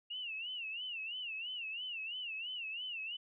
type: tone with vibrato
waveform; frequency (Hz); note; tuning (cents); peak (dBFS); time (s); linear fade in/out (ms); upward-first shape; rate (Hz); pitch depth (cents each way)
sine; 2794; F7; 0; -39; 0.1-3.17; 10; sine; 3; 150
effects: none